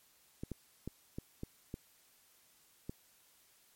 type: clicks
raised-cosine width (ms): 3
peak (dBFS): -27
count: 7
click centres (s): 0.435 / 0.517 / 0.876 / 1.185 / 1.434 / 1.741 / 2.895
effects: white hiss -67 dBFS RMS until 3.75 s + MP3 64 kbps

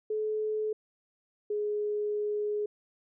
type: tone pair in turn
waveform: sine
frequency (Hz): 430 / 418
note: A4 / G#4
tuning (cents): -40 / +11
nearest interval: unison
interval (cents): 49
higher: first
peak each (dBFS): -28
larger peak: neither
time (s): 0.1-0.73 / 1.5-2.66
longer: second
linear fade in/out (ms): 5
effects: none

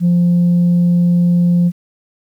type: tone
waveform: sine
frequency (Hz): 174.61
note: F3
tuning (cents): 0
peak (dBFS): -7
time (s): 0-1.72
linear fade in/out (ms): 50
effects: tanh soft clip ceiling -7 dBFS + 8-bit

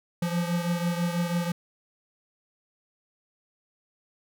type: beating tone pair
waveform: square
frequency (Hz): 171.6 / 177.7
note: F3 / F3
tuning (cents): -30 / +30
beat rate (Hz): 6.1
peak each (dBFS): -27 / -32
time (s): 0.22-1.52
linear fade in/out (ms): 5
effects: none

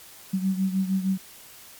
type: beating tone pair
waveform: sine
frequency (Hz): 188.9 / 195.4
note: F#3 / G3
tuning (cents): +36 / -5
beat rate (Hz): 6.5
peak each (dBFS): -23 / -28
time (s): 0.33-1.18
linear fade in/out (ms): 10
effects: white hiss -47 dBFS RMS until 1.79 s + MP3 96 kbps

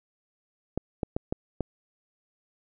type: clicks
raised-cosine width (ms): 2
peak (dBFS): -14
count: 5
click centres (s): 0.776 / 1.032 / 1.165 / 1.325 / 1.607
effects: none

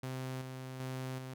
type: tone with tremolo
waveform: sawtooth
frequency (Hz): 130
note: C3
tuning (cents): -11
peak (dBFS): -34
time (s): 0.03-1.34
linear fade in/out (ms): 5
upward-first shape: square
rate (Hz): 1.3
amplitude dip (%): 40
effects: none

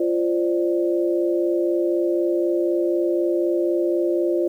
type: tone cluster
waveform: sine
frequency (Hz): 346.4 / 529 / 593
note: F4 / C5 / D5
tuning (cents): -14 / +19 / +17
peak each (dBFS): -19 / -26 / -26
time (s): 0-4.48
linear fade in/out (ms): 5
effects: 9-bit

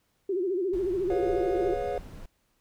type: tone with vibrato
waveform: sine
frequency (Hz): 370.7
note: F#4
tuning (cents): +3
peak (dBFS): -25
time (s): 0.29-1.74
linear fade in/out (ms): 5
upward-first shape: sine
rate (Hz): 14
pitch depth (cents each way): 130
type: noise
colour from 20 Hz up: brown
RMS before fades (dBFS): -41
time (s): 0.73-2.26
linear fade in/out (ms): 5
type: chord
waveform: triangle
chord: C# dominant seventh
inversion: second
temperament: equal with one note detuned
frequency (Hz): 415.3 / 493.9 / 554.4 / 714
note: G#4 / B4 / C#5 / E#5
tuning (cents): 0 / 0 / 0 / +38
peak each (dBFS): -32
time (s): 1.1-1.98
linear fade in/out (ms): 2
effects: pink hiss -72 dBFS RMS until 2.6 s

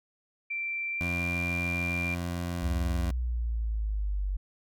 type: tone with pitch glide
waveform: sine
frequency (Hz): 2349 to 2380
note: D7 to D7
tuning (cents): 0 to +22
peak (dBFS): -30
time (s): 0.5-2.15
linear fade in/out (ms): 10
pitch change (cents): +22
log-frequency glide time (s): 0.91-1.11
type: tone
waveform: 20% pulse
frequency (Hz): 87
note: F2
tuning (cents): -6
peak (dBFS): -26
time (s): 1.01-3.11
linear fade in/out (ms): 0
type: exponential sweep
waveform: sine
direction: down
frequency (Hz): 69.3 to 47.1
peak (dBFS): -27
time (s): 2.62-4.37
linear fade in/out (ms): 10
effects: none

